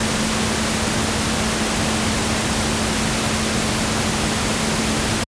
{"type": "tone in noise", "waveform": "sine", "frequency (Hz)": 219, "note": "A3", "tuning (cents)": -8, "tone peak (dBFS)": -25, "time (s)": [0, 5.24], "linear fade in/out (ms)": 5, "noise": "pink", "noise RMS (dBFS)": -20, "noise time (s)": [0, 5.24], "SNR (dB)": -8, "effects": ["high-pass 60 Hz 12 dB/octave", "resampled to 22050 Hz"]}